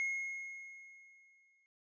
triangle tone with exponential decay, 2159 Hz, C#7, 46 cents flat, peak -30 dBFS, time 0-1.66 s, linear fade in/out 0 ms, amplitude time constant 360 ms, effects resampled to 16000 Hz

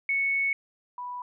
sine tone pair in turn, 2212 / 985.3 Hz, C#7 / B5, -4 / -4 cents, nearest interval octave + major second, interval 1400 cents, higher first, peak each -23 / -33 dBFS, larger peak first, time 0.09-0.53 / 0.98-1.22 s, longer first, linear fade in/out 2 ms, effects none

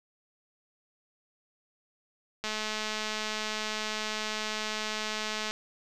click train, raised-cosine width 0.2 ms, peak -16 dBFS, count 661, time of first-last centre 2.44-5.51 s, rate 215 Hz, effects none

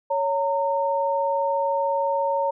sine tone pair together, 557 / 916.9 Hz, C#5 / A#5, +8 / -29 cents, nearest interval major sixth, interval 863 cents, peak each -23 dBFS, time 0.1-2.51 s, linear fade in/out 10 ms, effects none

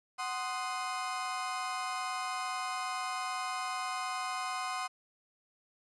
35% pulse chord, C diminished, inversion second, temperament equal with one note detuned, 744.3 / 1046.5 / 1244.5 Hz, Gb5 / C6 / Eb6, +10 / 0 / 0 cents, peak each -37 / -36 / -38 dBFS, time 0.18-4.88 s, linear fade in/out 20 ms, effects resampled to 24000 Hz + 11-bit

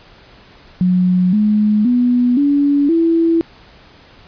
sine tone with pitch steps, 181.7 / 211.1 / 245.4 / 285.1 / 331.3 Hz, F#3 / G#3 / B3 / C#4 / E4, -31 / +29 / -11 / +49 / +9 cents, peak -10 dBFS, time 0.81-3.41 s, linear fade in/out 0 ms, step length 520 ms, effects pink hiss -44 dBFS RMS until 4.27 s + resampled to 11025 Hz

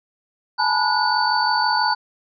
sine tone cluster, 847 / 893 / 986 / 1458 / 4538 Hz, G#5 / A5 / B5 / F#6 / C#8, +34 / +25 / -3 / -26 / +40 cents, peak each -23 dBFS, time 0.58-1.95 s, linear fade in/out 20 ms, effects none

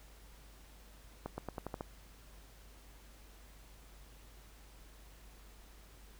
accelerating click train, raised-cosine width 1 ms, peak -25 dBFS, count 7, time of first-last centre 1.26-1.809 s, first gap 120 ms, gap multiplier 0.89, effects added 50 Hz sine -56 dBFS peak until 6.19 s + pink hiss -61 dBFS RMS until 6.19 s

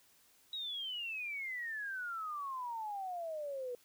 sine exponential sweep, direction down, 3857 to 481.1 Hz, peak -38 dBFS, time 0.53-3.75 s, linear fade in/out 2 ms, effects white hiss -67 dBFS RMS until 3.84 s

